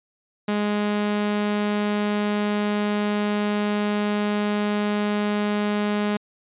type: tone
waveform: sawtooth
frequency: 207.7 Hz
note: G#3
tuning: in tune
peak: -17 dBFS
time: 0.48-6.17 s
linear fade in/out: 5 ms
effects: resampled to 8000 Hz